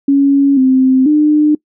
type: tone with pitch steps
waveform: sine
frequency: 278.5 / 260.9 / 301.2 Hz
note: C#4 / C4 / D4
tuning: +8 / -5 / +44 cents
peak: -6 dBFS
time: 0.08-1.55 s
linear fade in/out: 5 ms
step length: 490 ms
effects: noise-tail reverb RT60 0.1 s tail -23 dB re dry